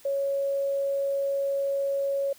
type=tone; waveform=sine; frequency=554.4 Hz; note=C#5; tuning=in tune; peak=-24 dBFS; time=0.05-2.33 s; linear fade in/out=5 ms; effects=white hiss -54 dBFS RMS until 2.38 s